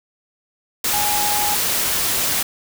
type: tone in noise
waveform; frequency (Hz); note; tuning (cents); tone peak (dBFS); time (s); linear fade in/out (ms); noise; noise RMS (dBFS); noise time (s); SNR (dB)
sine; 830.6; G#5; 0; -22; 0.93-1.55; 5; white; -20; 0.84-2.43; -5
effects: none